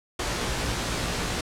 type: noise with comb filter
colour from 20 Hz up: pink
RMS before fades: -28 dBFS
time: 0.19-1.41 s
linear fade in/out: 5 ms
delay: 17 ms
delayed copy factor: +0.7
effects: low-pass 8000 Hz 12 dB/octave